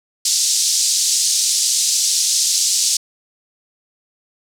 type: band-pass noise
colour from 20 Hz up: pink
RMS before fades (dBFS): -17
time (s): 0.25-2.97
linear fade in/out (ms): 5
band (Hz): 4700 to 8500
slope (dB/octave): 24
effects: none